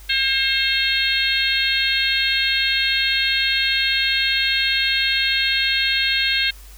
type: harmonic tone with a mistuned harmonic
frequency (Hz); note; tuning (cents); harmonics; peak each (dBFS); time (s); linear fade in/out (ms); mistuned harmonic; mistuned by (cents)
535; C5; +38; 3 / 4 / 5 / 6 / 7 / 8; -24 / -24 / -24 / -24 / -24 / -24; 0.09-6.51; 10; 7; -18
effects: added 50 Hz sine -39 dBFS peak until 6.77 s + white hiss -47 dBFS RMS until 6.77 s